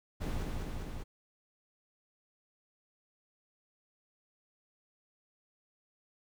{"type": "noise with echo", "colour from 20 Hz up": "brown", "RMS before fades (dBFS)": -35, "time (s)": [0.2, 0.44], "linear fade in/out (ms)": 20, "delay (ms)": 200, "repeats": 3, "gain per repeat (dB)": -2, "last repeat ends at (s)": 1.04, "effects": []}